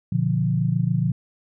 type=chord; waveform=sine; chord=B diminished; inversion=none; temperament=equal with one note detuned; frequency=120.44 / 146.83 / 174.61 Hz; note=B2 / D3 / F3; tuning=-43 / 0 / 0 cents; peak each=-23 dBFS; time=0.12-1.12 s; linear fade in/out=5 ms; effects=none